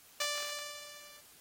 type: tone with level ramp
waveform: 5% pulse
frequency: 587.3 Hz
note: D5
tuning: in tune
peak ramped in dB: -19 to -44 dBFS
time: 0.2-1.21 s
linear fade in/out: 5 ms
effects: white hiss -59 dBFS RMS until 1.4 s + AAC 48 kbps